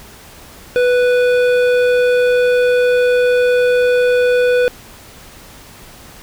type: tone with hard clipping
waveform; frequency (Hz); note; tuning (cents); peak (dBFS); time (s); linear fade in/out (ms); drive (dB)
sine; 493.9; B4; 0; -12; 0.76-4.68; 0; 12
effects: pink hiss -39 dBFS RMS until 6.22 s